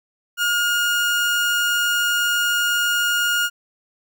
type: tone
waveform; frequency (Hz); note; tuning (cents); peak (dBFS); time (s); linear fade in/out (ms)
30% pulse; 1426; F6; +36; -15; 0.37-3.5; 50
effects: none